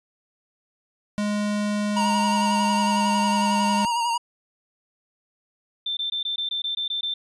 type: tone with pitch glide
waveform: square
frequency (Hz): 207.7 to 205.4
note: G#3 to G#3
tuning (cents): 0 to -19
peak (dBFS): -23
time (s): 1.18-3.85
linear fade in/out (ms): 0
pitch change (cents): -19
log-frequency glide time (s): 2.22-3.64
type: tone with vibrato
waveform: square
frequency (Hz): 940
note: A#5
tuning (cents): +14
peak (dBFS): -22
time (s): 1.96-4.18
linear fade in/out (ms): 10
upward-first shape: sine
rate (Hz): 11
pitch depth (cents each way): 41
type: tone bursts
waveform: sine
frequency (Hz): 3559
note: A7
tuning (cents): +19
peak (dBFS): -24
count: 10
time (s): 5.86-7.14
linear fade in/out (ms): 5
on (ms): 110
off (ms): 20
effects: resampled to 22050 Hz